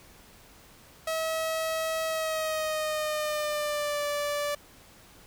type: tone with pitch glide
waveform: sawtooth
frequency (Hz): 643 to 582.9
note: E5 to D5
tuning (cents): -43 to -13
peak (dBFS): -24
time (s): 1.07-4.55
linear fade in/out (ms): 5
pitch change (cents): -170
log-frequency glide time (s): 2.06-4.06
effects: pink hiss -54 dBFS RMS until 5.26 s